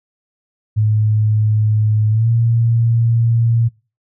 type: tone with pitch glide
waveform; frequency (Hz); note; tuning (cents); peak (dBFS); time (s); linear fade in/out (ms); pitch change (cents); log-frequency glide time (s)
sine; 107.5 to 115.88; A2 to A#2; -40 to -10; -11; 0.76-3.69; 20; +130; 2.1-2.29
effects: noise-tail reverb RT60 0.3 s tail -22 dB re dry